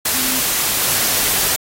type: tone in noise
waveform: sine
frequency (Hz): 257.8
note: C4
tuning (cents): -26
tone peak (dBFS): -26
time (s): 0.14-0.4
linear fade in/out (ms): 5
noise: white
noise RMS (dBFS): -17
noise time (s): 0.05-1.56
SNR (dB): -12
effects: AAC 48 kbps